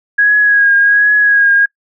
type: tone with vibrato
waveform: sine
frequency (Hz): 1652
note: G#6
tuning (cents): -10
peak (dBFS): -6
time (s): 0.18-1.66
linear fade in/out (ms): 10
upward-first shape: triangle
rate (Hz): 1.3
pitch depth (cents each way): 38
effects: noise-tail reverb RT60 0.1 s tail -24 dB re dry